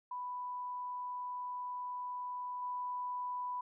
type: tone with level steps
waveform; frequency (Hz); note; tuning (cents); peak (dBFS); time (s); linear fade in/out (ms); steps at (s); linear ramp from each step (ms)
sine; 991; B5; +6; -38 / -36; 0.11-3.61; 5; 2.62; 5
effects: none